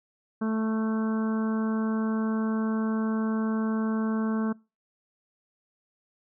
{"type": "harmonic tone with a mistuned harmonic", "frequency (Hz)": 220, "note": "A3", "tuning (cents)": 0, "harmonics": [1, 2, 3, 4, 5, 6, 7], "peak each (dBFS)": [-25, -35, -41, -43, -40, -43, -43], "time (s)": [0.41, 4.53], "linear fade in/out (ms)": 10, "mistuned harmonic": 6, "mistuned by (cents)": 18, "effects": ["noise-tail reverb RT60 0.3 s tail -25 dB re dry"]}